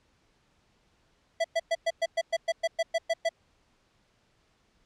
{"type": "tone bursts", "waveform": "square", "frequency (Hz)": 662, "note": "E5", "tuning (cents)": 7, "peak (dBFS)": -24, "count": 13, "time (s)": [1.4, 3.292], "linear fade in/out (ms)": 10, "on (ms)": 44, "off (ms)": 110, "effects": ["pink hiss -68 dBFS RMS until 4.85 s", "low-pass 6000 Hz 12 dB/octave"]}